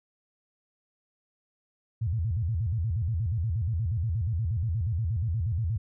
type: tone with vibrato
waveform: sine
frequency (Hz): 96.7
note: G2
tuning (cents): -23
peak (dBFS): -25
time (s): 2.01-5.78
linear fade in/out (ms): 10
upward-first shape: square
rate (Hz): 8.4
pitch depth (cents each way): 280
effects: none